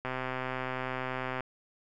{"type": "click train", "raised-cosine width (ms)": 0.5, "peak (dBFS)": -19, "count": 176, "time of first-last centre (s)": [0.05, 1.407], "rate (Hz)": 129, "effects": []}